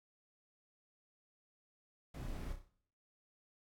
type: noise with echo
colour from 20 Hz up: brown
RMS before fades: -44 dBFS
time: 2.14-2.53 s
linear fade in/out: 5 ms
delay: 32 ms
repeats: 5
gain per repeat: -6 dB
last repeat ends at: 2.69 s
effects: noise-tail reverb RT60 0.6 s tail -17 dB re dry + AAC 64 kbps